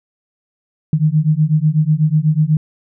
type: beating tone pair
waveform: sine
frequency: 150.3 / 158.4 Hz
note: D3 / D#3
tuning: +40 / +31 cents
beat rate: 8.1 Hz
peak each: -14 dBFS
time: 0.93-2.57 s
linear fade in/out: 2 ms
effects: none